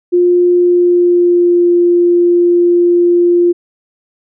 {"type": "tone with pitch glide", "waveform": "sine", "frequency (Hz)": [354, 348.9], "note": ["F4", "F4"], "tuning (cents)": [23, -2], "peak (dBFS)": -6, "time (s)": [0.12, 3.53], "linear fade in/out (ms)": 20, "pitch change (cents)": -25, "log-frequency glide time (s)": [0.52, 1.71], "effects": []}